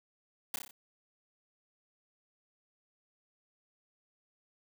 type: noise with echo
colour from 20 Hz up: white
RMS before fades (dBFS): -35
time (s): 0.54-0.56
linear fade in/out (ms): 2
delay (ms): 30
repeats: 5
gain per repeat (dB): -4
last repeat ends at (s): 0.71
effects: none